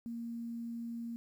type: tone with quantisation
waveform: sine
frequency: 233.1 Hz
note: A#3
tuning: in tune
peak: -38 dBFS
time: 0.06-1.16 s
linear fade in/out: 0 ms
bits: 11
effects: none